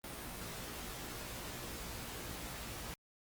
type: noise with comb filter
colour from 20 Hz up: pink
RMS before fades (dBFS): -45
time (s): 0.04-2.94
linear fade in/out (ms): 0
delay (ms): 17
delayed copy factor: +0.6
effects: Opus 32 kbps